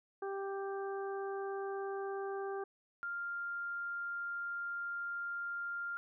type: harmonic tone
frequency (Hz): 392.7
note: G4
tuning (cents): +3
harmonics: 1 / 2 / 3 / 4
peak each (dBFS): -38 / -44 / -48 / -50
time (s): 0.22-2.64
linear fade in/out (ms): 5
type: tone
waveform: sine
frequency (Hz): 1396.9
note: F6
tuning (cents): 0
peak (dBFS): -37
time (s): 3.03-5.97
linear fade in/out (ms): 0
effects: none